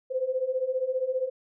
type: beating tone pair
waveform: sine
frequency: 506 / 521 Hz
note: B4 / C5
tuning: +42 / -7 cents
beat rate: 15 Hz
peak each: -30 / -27 dBFS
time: 0.1-1.3 s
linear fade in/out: 20 ms
effects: none